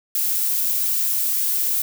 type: noise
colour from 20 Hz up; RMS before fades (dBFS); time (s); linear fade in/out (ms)
violet; -21; 0.15-1.82; 2
effects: none